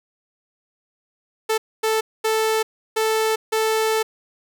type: tone bursts at uneven times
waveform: sawtooth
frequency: 440 Hz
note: A4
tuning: in tune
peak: -14 dBFS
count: 5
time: 1.49-1.58 / 1.83-2.01 / 2.24-2.63 / 2.96-3.36 / 3.52-4.03 s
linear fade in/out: 10 ms
effects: none